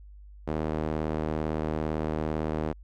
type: tone with band-pass filter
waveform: sawtooth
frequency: 77.78 Hz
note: D#2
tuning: in tune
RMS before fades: -30 dBFS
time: 0.47-2.73 s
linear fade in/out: 10 ms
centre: 440 Hz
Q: 0.78
effects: added 50 Hz sine -45 dBFS peak until 2.83 s